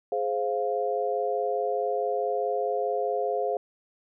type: chord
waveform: sine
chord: F minor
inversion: first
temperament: just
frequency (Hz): 419.1 / 523.8 / 698.5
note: Ab4 / C5 / F5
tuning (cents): +16 / +2 / 0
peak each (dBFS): -29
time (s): 0.12-3.57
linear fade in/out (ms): 2
effects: none